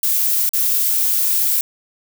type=noise with dropouts; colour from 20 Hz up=violet; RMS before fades=-17 dBFS; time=0.03-1.61 s; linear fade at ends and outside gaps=2 ms; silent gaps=0.492-0.534 s; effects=none